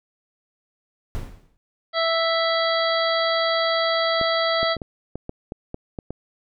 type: noise with exponential decay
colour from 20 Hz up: brown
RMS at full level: -26 dBFS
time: 1.15-1.57 s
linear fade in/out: 0 ms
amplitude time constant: 91 ms
type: harmonic tone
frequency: 659.3 Hz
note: E5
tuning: in tune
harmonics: 1 / 2 / 3 / 5 / 6 / 7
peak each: -22 / -25 / -27 / -29 / -30 / -30 dBFS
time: 1.93-4.77 s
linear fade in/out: 50 ms
type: clicks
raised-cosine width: 2 ms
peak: -17 dBFS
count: 10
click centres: 4.213 / 4.63 / 4.767 / 4.818 / 5.156 / 5.294 / 5.521 / 5.744 / 5.988 / 6.106 s
effects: none